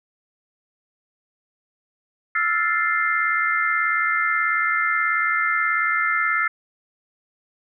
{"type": "chord", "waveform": "sine", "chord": "F major seventh", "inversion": "third", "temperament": "equal", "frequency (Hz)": [1318.5, 1396.9, 1760, 2093], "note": ["E6", "F6", "A6", "C7"], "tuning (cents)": [0, 0, 0, 0], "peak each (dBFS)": [-24, -25, -24, -23], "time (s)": [2.35, 6.48], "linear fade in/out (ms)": 5, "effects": []}